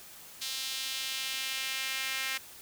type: tone with high-pass filter sweep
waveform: sawtooth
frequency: 265 Hz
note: C4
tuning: 22 cents sharp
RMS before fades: -35 dBFS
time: 0.41-2.38 s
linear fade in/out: 10 ms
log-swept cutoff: 3800 to 2100 Hz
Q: 1.7
effects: white hiss -50 dBFS RMS until 2.61 s